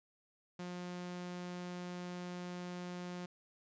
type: tone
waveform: sawtooth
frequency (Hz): 178.2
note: F3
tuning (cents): +35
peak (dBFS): -38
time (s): 0.59-3.26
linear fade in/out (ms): 5
effects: resampled to 16000 Hz